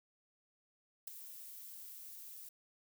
violet noise with ADSR envelope, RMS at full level -40 dBFS, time 1.07-2.49 s, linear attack 5 ms, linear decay 10 ms, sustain -11 dB, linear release 3 ms, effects none

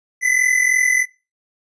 square tone pair together, 1993.9 / 2037 Hz, B6 / C7, +16 / -47 cents, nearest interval unison, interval 37 cents, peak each -17 / -18 dBFS, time 0.21-1.06 s, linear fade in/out 50 ms, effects noise-tail reverb RT60 0.3 s tail -24 dB re dry + resampled to 22050 Hz

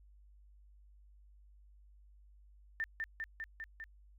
sine tone with echo, 1793 Hz, A6, 32 cents sharp, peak -33 dBFS, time 2.8-2.84 s, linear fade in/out 0 ms, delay 200 ms, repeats 5, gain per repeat -2 dB, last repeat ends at 3.84 s, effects added 50 Hz sine -58 dBFS peak until 4.18 s

